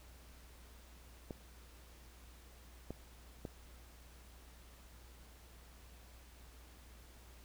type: clicks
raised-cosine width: 2 ms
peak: -29 dBFS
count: 3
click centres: 1.308 / 2.906 / 3.452 s
effects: added 60 Hz sine -57 dBFS peak until 7.44 s + pink hiss -62 dBFS RMS until 7.44 s

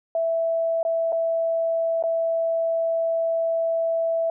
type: tone with dropouts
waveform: sine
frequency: 660 Hz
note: E5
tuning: 2 cents sharp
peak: -20 dBFS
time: 0.15-4.3 s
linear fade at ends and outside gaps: 2 ms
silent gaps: 0.83-0.85 / 1.122-1.127 / 2.026-2.037 s
effects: none

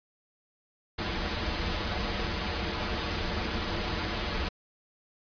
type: noise with comb filter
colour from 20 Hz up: pink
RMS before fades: -31 dBFS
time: 0.98-4.49 s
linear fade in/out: 10 ms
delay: 7.5 ms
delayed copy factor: -0.7
effects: resampled to 11025 Hz

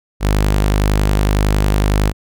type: tone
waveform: sawtooth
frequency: 50.9 Hz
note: G#1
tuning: 34 cents flat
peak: -8 dBFS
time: 0.2-2.13 s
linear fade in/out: 50 ms
effects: none

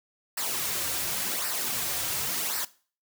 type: noise with flanger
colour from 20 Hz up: white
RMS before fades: -30 dBFS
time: 0.37-2.65 s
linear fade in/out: 5 ms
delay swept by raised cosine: 0.3 to 4.8 ms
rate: 0.91 Hz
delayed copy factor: -0.65
effects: noise-tail reverb RT60 0.4 s tail -19 dB re dry

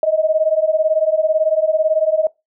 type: beating tone pair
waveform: sine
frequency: 619 / 637 Hz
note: D#5 / D#5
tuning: -9 / +41 cents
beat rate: 18 Hz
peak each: -16 dBFS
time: 0.03-2.27 s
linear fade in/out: 2 ms
effects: noise-tail reverb RT60 0.2 s tail -21 dB re dry

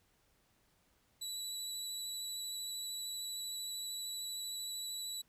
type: tone with vibrato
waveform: 25% pulse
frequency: 3938 Hz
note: B7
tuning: 6 cents flat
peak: -35 dBFS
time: 1.21-5.22 s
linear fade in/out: 10 ms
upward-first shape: square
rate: 13 Hz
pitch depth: 10 cents each way
effects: pink hiss -73 dBFS RMS until 5.28 s

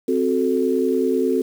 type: chord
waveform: sine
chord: F# diminished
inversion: second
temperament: equal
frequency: 261.6 / 370 / 440 Hz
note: C4 / F#4 / A4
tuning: 0 / 0 / 0 cents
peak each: -21 dBFS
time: 0.08-1.42 s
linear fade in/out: 5 ms
effects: 7-bit

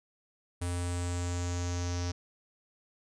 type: tone with low-pass filter sweep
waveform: square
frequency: 88 Hz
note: F2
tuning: 14 cents sharp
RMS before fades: -33 dBFS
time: 0.61-2.12 s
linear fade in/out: 10 ms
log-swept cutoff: 9200 to 5700 Hz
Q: 5.4
effects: none

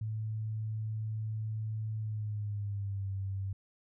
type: tone with pitch glide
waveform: sine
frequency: 109.1 to 97.2 Hz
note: A2 to G2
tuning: -14 to -14 cents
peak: -33 dBFS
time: 0.01-3.53 s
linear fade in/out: 5 ms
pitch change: -200 cents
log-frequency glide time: 1.98-3.11 s
effects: none

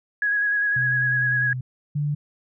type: tone with vibrato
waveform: sine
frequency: 1661.2 Hz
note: G#6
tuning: in tune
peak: -19 dBFS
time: 0.22-1.53 s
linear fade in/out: 2 ms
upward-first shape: square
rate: 10 Hz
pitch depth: 19 cents each way
type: tone with pitch glide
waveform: sine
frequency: 128.3 to 127.34 Hz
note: C3 to C3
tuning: -34 to -47 cents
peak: -26 dBFS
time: 0.76-1.61 s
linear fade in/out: 5 ms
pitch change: -13 cents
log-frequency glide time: 1.13-1.28 s
type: tone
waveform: sine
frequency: 146.83 Hz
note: D3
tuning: in tune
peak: -21 dBFS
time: 1.95-2.15 s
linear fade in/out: 10 ms
effects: none

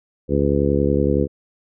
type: harmonic tone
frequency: 70.8 Hz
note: C#2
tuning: 37 cents sharp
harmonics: 1 / 2 / 3 / 4 / 5 / 6 / 7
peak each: -23 / -23 / -23 / -23 / -23 / -23 / -23 dBFS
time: 0.28-1.28 s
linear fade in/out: 50 ms
effects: none

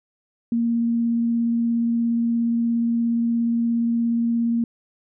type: tone with vibrato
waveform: sine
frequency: 233.1 Hz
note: A#3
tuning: in tune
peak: -18 dBFS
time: 0.52-4.64 s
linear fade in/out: 2 ms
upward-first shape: sine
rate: 17 Hz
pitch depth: 8 cents each way
effects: none

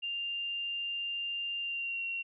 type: tone with pitch glide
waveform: sine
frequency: 2794 to 2743 Hz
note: F7 to F7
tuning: 0 to -32 cents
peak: -33 dBFS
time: 0.02-2.23 s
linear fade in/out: 20 ms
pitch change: -32 cents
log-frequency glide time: 1.6-2.04 s
effects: none

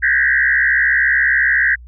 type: tone with frequency modulation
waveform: sine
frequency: 1760 Hz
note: A6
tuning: in tune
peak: -11 dBFS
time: 0.02-1.76 s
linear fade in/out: 20 ms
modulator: 67 Hz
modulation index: 3.1
effects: added 60 Hz sine -35 dBFS peak until 1.87 s

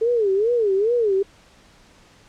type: tone with vibrato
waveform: sine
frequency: 431.1 Hz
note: A4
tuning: 35 cents flat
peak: -16 dBFS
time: 0.01-1.23 s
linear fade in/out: 10 ms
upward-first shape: sine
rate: 2.4 Hz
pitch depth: 210 cents each way
effects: pink hiss -52 dBFS RMS until 2.28 s + low-pass 7000 Hz 12 dB/octave

